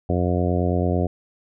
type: harmonic tone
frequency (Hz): 89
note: F2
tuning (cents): +33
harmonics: 1 / 2 / 3 / 4 / 5 / 6 / 7 / 8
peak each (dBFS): -22 / -25 / -27 / -28 / -29 / -30 / -30 / -31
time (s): 0.09-1.07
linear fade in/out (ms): 5
effects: none